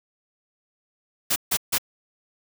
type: noise bursts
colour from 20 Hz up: white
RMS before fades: -22 dBFS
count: 3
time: 1.3-1.783 s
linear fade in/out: 10 ms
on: 61 ms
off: 150 ms
effects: none